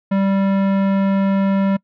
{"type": "tone with tanh clipping", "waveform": "sine", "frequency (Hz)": 195.3, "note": "G3", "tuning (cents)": -6, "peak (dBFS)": -16, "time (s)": [0.11, 1.77], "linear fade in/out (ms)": 10, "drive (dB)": 18, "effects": ["noise-tail reverb RT60 0.1 s tail -25 dB re dry"]}